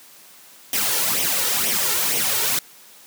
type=noise with flanger; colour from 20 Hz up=white; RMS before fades=-21 dBFS; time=0.73-2.59 s; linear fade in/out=2 ms; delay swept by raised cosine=0.33 to 2.23 ms; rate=2.1 Hz; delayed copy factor=+0.65; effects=white hiss -47 dBFS RMS until 3.06 s + high-pass 150 Hz 12 dB/octave